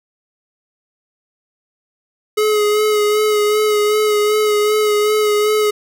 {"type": "tone with vibrato", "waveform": "square", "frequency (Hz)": 422.5, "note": "G#4", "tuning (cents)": 30, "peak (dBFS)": -13, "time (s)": [2.37, 5.71], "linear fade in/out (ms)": 10, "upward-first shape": "sine", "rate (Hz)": 2.6, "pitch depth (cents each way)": 24, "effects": []}